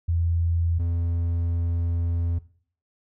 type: tone pair in turn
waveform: sine / triangle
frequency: 84.5 / 85.14 Hz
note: E2 / F2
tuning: +43 / -44 cents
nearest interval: unison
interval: 13 cents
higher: second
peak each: -20 dBFS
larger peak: neither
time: 0.08-0.79 / 0.79-2.39 s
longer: second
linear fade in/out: 10 ms
effects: noise-tail reverb RT60 0.5 s tail -18 dB re dry